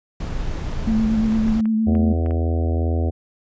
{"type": "noise", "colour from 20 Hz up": "brown", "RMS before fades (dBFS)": -25, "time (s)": [0.2, 1.61], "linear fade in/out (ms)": 5}
{"type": "clicks", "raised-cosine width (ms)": 0.5, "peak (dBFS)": -23, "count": 7, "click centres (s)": [0.73, 1.322, 1.481, 1.656, 1.952, 2.262, 2.309]}
{"type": "tone with vibrato", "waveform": "sine", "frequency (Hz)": 220, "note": "A3", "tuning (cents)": 0, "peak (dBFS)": -16, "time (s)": [0.87, 2.13], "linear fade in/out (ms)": 5, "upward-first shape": "triangle", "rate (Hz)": 8.7, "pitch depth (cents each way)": 33}
{"type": "harmonic tone", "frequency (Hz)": 82.4, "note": "E2", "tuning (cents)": 0, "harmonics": [1, 3, 4, 5, 6, 7, 8, 9], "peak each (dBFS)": [-18, -28, -30, -32, -34, -35, -36, -37], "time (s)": [1.86, 3.11], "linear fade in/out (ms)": 20}
{"effects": ["resampled to 16000 Hz"]}